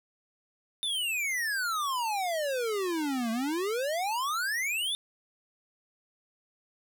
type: exponential two-way sweep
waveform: square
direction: down then up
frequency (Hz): 3630 to 220 to 3630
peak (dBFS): -29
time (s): 0.83-4.95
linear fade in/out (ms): 0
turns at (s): 3.31
effects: none